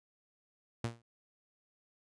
sawtooth tone with exponential decay, 116.5 Hz, A#2, 1 cent flat, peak -27 dBFS, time 0.84-1.02 s, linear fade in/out 5 ms, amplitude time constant 37 ms, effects resampled to 22050 Hz

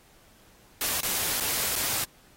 white noise with dropouts, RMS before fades -28 dBFS, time 0.81-2.04 s, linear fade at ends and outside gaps 1 ms, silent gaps 1.006-1.031 / 1.402-1.406 / 1.756-1.76 s, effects pink hiss -58 dBFS RMS until 2.36 s + AAC 48 kbps

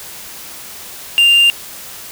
triangle tone with quantisation, 2794 Hz, F7, in tune, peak -5 dBFS, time 1.18-1.5 s, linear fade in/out 0 ms, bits 5, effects white hiss -32 dBFS RMS until 2.11 s

